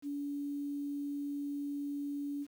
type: tone with quantisation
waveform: sine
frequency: 285.9 Hz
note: D4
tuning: 46 cents flat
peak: -35 dBFS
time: 0.02-2.47 s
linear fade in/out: 50 ms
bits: 10
effects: none